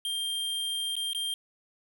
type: tone with dropouts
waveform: square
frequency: 3187 Hz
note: G7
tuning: 28 cents sharp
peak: -30 dBFS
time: 0.05-1.34 s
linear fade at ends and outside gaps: 1 ms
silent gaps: 0.955-0.965 / 1.132-1.148 s
effects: none